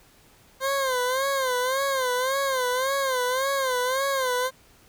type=tone with vibrato; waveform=20% pulse; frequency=523.3 Hz; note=C5; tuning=in tune; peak=-18 dBFS; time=0.6-4.51 s; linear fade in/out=50 ms; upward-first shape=sine; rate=1.8 Hz; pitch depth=98 cents each way; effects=pink hiss -56 dBFS RMS until 4.88 s